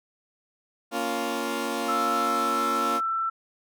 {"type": "chord", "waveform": "15% pulse", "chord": "Bb minor", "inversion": "none", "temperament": "equal with one note detuned", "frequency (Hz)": [233.1, 279.4, 349.2], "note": ["Bb3", "Db4", "F4"], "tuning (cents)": [0, 14, 0], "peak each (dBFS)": -25, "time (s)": [0.91, 3.01], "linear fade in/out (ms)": 50}
{"type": "tone with pitch glide", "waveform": "sine", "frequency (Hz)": [1322, 1335], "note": ["E6", "E6"], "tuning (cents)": [5, 22], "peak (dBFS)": -24, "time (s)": [1.88, 3.3], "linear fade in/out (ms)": 10, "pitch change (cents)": 17, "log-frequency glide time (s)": [2.02, 3.17]}
{"effects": []}